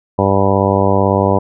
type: harmonic tone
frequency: 98 Hz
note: G2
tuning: in tune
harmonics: 1 / 2 / 3 / 4 / 5 / 6 / 7 / 8 / 9 / 10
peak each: -17 / -18 / -21 / -19 / -18 / -18 / -22 / -23 / -22 / -20 dBFS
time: 0.18-1.39 s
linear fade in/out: 10 ms
effects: none